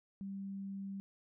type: tone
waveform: sine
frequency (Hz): 196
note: G3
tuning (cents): 0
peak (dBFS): -40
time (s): 0.21-1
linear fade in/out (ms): 0
effects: none